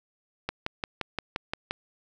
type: click train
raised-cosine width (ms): 0.3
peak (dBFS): -13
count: 8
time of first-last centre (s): 0.49-1.71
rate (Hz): 5.74
effects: none